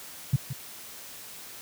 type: tone with echo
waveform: sine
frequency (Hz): 133.5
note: C3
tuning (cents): +35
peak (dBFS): -17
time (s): 0.33-0.36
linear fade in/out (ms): 5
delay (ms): 170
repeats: 1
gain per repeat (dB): -12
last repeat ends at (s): 0.53
effects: white hiss -44 dBFS RMS until 1.61 s + high-pass 60 Hz 12 dB/octave